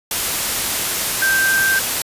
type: tone in noise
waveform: sine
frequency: 1568 Hz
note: G6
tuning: in tune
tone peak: -14 dBFS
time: 1.22-1.79 s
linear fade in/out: 2 ms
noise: white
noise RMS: -20 dBFS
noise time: 0.11-2.02 s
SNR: +3 dB
effects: resampled to 32000 Hz